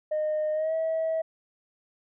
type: tone with pitch glide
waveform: sine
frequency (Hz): 614 to 645.3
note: D#5 to E5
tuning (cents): -23 to -37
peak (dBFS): -23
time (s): 0.11-1.22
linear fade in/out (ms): 10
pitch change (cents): +86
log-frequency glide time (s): 0.53-0.74
effects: tanh soft clip ceiling -22 dBFS